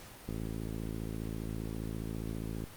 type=click train; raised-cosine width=3 ms; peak=-25 dBFS; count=130; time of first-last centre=0.29-2.64 s; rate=54.9 Hz; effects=pink hiss -51 dBFS RMS until 2.76 s + Opus 48 kbps